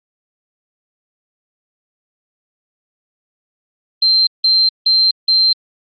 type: tone bursts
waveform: sine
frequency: 4138 Hz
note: C8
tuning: 20 cents flat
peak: -9 dBFS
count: 4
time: 4.02-5.53 s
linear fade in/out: 5 ms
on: 250 ms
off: 170 ms
effects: Opus 48 kbps